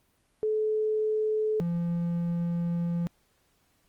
sine / triangle tone pair in turn, 431.5 / 171.24 Hz, A4 / F3, -34 / -34 cents, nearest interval octave + major third, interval 1600 cents, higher first, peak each -24 dBFS, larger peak neither, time 0.43-1.6 / 1.6-3.07 s, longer second, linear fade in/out 0 ms, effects pink hiss -69 dBFS RMS until 3.88 s + Opus 32 kbps

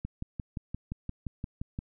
click train, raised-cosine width 5 ms, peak -22 dBFS, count 11, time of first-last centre 0.05-1.789 s, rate 5.75 Hz, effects none

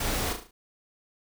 pink noise with echo, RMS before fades -30 dBFS, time 0-0.33 s, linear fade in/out 5 ms, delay 36 ms, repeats 5, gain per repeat -6 dB, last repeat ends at 0.51 s, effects none

